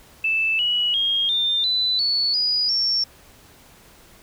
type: tone with pitch steps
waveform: sine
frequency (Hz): 2637 / 2926 / 3247 / 3602 / 3997 / 4435 / 4921 / 5460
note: E7 / F#7 / G#7 / A7 / B7 / C#8 / D#8 / F8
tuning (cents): 0 / -20 / -40 / +40 / +20 / 0 / -20 / -40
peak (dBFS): -18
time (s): 0.24-3.04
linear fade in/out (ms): 5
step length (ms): 350
effects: pink hiss -50 dBFS RMS until 4.22 s